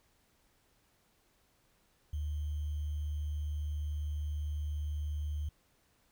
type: tone with sample-and-hold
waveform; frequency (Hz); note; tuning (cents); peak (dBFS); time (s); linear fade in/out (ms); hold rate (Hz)
sine; 75; D2; +37; -33; 2.13-5.49; 5; 3150
effects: pink hiss -71 dBFS RMS until 6.11 s